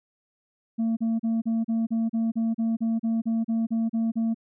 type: tone bursts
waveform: sine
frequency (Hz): 226.6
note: A#3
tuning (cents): -49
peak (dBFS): -19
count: 16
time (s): 0.78-4.345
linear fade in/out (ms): 20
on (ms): 190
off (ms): 35
effects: tanh soft clip ceiling -21 dBFS